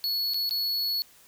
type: tone with dropouts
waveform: square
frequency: 4388 Hz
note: C#8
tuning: 18 cents flat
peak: -26 dBFS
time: 0.04-1.02 s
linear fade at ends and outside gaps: 0 ms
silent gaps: 0.336-0.343 / 0.493-0.509 s
effects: white hiss -56 dBFS RMS until 1.27 s